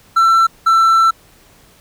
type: tone pair in turn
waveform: triangle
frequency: 1342 / 1337 Hz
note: E6 / E6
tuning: +31 / +24 cents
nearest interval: unison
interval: 7 cents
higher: first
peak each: -6 dBFS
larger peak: neither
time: 0.16-0.47 / 0.66-1.11 s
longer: second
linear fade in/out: 10 ms
effects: pink hiss -48 dBFS RMS until 1.8 s